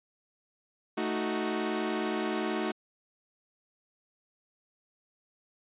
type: chord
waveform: sawtooth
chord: D# diminished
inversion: second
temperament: equal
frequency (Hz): 220 / 311.1 / 370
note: A3 / D#4 / F#4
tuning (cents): 0 / 0 / 0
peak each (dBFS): -30 / -30 / -29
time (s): 0.97-2.72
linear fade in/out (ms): 10
effects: resampled to 8000 Hz